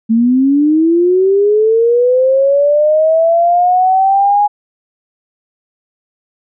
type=linear sweep; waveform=sine; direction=up; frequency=220 to 832 Hz; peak=-7 dBFS; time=0.09-4.48 s; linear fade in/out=20 ms; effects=none